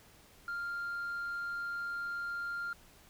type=tone; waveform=sine; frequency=1396.9 Hz; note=F6; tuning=in tune; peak=-33 dBFS; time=0.48-2.73 s; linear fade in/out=2 ms; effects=tanh soft clip ceiling -34 dBFS + pink hiss -60 dBFS RMS until 3.09 s